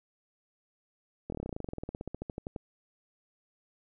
slowing click train, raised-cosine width 2 ms, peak -23 dBFS, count 26, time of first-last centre 1.3-2.562 s, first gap 23 ms, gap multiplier 1.06, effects none

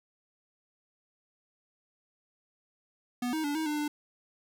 square tone with pitch steps, 245.3 / 315 / 289.4 / 316.8 / 299.1 / 296.7 Hz, B3 / D#4 / D4 / D#4 / D4 / D4, -12 / +21 / -25 / +31 / +32 / +18 cents, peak -30 dBFS, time 3.22-3.88 s, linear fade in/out 5 ms, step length 110 ms, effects none

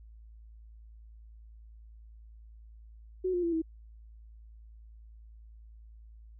sine tone with pitch steps, 370 / 353.7 / 338.1 / 323.2 Hz, F#4 / F4 / E4 / E4, 0 / +22 / +44 / -34 cents, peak -27 dBFS, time 3.24-3.62 s, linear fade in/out 10 ms, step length 95 ms, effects added 55 Hz sine -49 dBFS peak until 6.39 s

